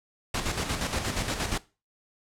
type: noise with tremolo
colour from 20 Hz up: pink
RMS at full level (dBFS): -28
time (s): 0.34-1.58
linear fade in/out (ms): 5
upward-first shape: square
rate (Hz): 8.5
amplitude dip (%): 50
effects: noise-tail reverb RT60 0.3 s tail -19 dB re dry + low-pass 9000 Hz 12 dB/octave